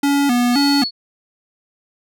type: tone with vibrato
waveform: square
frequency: 262.2 Hz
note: C4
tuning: 4 cents sharp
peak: -14 dBFS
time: 0.03-0.84 s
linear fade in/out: 5 ms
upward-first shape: square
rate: 1.9 Hz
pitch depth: 130 cents each way
type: tone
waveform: sine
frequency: 4400 Hz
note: C#8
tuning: 14 cents flat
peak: -19 dBFS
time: 0.52-0.91 s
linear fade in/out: 50 ms
effects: none